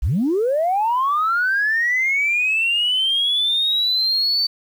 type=linear sweep; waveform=sine; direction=up; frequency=40.32 to 4567 Hz; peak=-15 dBFS; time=0.02-4.47 s; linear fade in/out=10 ms; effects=tanh soft clip ceiling -12 dBFS + 8-bit